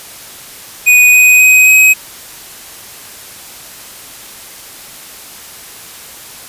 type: tone with pitch steps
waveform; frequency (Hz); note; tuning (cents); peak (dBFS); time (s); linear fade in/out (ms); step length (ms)
square; 2480 / 2497 / 2515 / 2532; D#7 / D#7 / D#7 / D#7; -6 / +6 / +18 / +30; -4; 0.86-1.94; 20; 270
effects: white hiss -32 dBFS RMS until 6.48 s + resampled to 32000 Hz